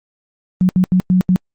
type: tone bursts at uneven times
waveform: sine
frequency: 183.5 Hz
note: F#3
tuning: 14 cents flat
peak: -9 dBFS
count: 5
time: 0.61-0.69 / 0.76-0.84 / 0.92-1 / 1.1-1.21 / 1.29-1.36 s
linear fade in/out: 0 ms
effects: Opus 24 kbps